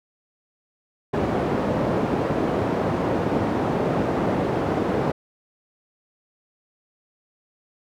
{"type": "band-pass noise", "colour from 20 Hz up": "white", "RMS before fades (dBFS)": -23, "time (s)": [1.13, 5.12], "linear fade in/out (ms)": 10, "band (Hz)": [100, 530], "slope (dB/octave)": 12, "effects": []}